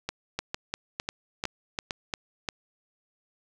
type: two click trains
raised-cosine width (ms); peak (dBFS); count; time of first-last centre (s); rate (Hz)
0.2; -12 / -13; 7 / 5; 0.39-2.488 / 0.09-1.908; 2.86 / 2.2
effects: none